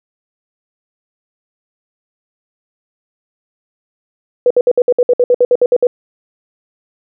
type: tone bursts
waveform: sine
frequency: 491.3 Hz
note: B4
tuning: 9 cents flat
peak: -6 dBFS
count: 14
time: 4.46-5.87 s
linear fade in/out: 2 ms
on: 45 ms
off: 60 ms
effects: none